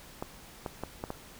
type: clicks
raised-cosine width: 1 ms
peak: -20 dBFS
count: 5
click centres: 0.225 / 0.662 / 0.836 / 1.039 / 1.104 s
effects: pink hiss -51 dBFS RMS until 1.39 s